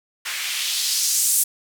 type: noise with band-pass filter sweep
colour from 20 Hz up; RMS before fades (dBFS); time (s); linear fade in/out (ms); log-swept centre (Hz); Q
blue; -22; 0.25-1.44; 10; 1800 to 9700; 1.5
effects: none